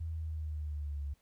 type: exponential sweep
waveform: sine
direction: down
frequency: 82 to 70.4 Hz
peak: -35 dBFS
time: 0-1.14 s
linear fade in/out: 10 ms
effects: pink hiss -73 dBFS RMS until 1.21 s